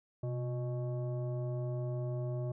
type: tone with frequency modulation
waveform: sine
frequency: 127.3 Hz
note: C3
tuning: 47 cents flat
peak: -33 dBFS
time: 0.23-2.52 s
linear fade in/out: 5 ms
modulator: 488 Hz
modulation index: 0.66
effects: none